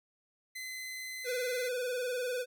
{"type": "tone", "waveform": "sawtooth", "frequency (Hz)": 2041, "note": "C7", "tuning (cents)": -44, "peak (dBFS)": -36, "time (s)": [0.55, 1.69], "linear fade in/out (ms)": 10}
{"type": "tone with vibrato", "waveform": "square", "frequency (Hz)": 497.4, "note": "B4", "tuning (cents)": 12, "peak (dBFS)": -33, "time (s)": [1.24, 2.46], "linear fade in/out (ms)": 50, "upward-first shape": "sine", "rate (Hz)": 20, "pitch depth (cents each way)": 57}
{"effects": []}